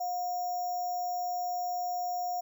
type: tone with sample-and-hold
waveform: sine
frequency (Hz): 718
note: F5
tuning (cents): +48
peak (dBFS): -30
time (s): 0-2.41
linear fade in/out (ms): 10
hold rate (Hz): 6300
effects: none